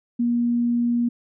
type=tone; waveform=sine; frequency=238.3 Hz; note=A#3; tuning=38 cents sharp; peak=-18 dBFS; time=0.19-1.09 s; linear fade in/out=10 ms; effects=none